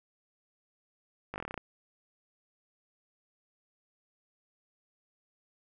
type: slowing click train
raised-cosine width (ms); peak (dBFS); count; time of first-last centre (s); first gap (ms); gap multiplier
0.5; -22; 10; 1.34-1.577; 19; 1.08
effects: none